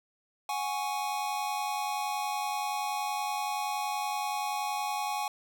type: chord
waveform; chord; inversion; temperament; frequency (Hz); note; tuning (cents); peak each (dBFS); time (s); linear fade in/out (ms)
square; F# suspended second; none; equal; 740 / 830.6 / 1108.7; F#5 / G#5 / C#6; 0 / 0 / 0; -38 / -33 / -38; 0.49-5.28; 2
effects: none